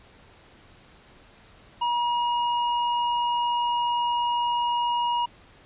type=tone with hard clipping; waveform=triangle; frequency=957 Hz; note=A#5; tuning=45 cents sharp; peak=-24 dBFS; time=1.81-5.26 s; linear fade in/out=10 ms; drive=18 dB; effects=pink hiss -53 dBFS RMS until 5.65 s + resampled to 8000 Hz